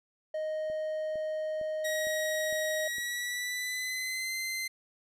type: tone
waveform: triangle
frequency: 622.3 Hz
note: D#5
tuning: in tune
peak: -29 dBFS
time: 0.34-2.88 s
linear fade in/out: 5 ms
type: click train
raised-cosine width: 2 ms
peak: -37 dBFS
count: 6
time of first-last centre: 0.7-2.983 s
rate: 2.19 Hz
type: tone with pitch glide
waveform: sawtooth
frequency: 1900 to 2072 Hz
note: A#6 to C7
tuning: +33 to -17 cents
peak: -29 dBFS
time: 1.84-4.68 s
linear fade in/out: 10 ms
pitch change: +150 cents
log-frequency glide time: 2.83-4.33 s
effects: resampled to 32000 Hz